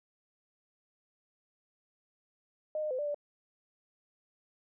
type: tone with pitch steps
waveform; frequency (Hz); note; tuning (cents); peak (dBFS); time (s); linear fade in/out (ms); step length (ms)
sine; 615 / 610 / 512 / 588 / 584; D#5 / D#5 / C5 / D5 / D5; -20 / -34 / -38 / +2 / -10; -31; 2.75-3.145; 2; 79
effects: none